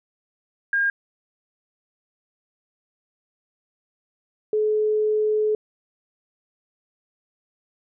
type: tone pair in turn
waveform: sine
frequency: 1615 / 427.8 Hz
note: G#6 / A4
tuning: -49 / -49 cents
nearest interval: octave + major seventh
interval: 2300 cents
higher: first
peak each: -18 dBFS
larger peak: neither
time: 0.73-0.9 / 4.53-5.55 s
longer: second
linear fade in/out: 2 ms
effects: none